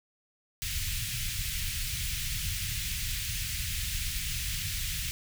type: band-stop noise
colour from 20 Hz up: pink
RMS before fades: -33 dBFS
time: 0.62-5.11 s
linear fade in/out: 0 ms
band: 130 to 2100 Hz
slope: 24 dB/octave
effects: none